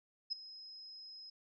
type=tone with ADSR envelope; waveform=sine; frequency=5110 Hz; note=D#8; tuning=45 cents sharp; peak=-32 dBFS; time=0.3-1.3 s; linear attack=23 ms; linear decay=11 ms; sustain=-17 dB; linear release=5 ms; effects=none